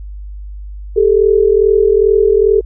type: tone pair together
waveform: sine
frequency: 397.6 / 440 Hz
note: G4 / A4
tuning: +25 / 0 cents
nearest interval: major second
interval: 175 cents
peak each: -10 dBFS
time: 0.96-2.61 s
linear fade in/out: 10 ms
effects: added 50 Hz sine -25 dBFS peak until 2.65 s